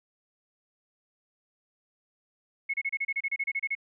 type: tone bursts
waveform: sine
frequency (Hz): 2186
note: C#7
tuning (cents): -25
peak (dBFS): -26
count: 14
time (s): 2.69-3.752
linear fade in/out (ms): 10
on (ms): 48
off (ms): 30
effects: none